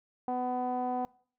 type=tone with low-pass filter; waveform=sawtooth; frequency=250 Hz; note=B3; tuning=21 cents sharp; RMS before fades=-32 dBFS; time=0.28-1.05 s; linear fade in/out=0 ms; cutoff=810 Hz; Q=8.2; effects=noise-tail reverb RT60 0.5 s tail -24 dB re dry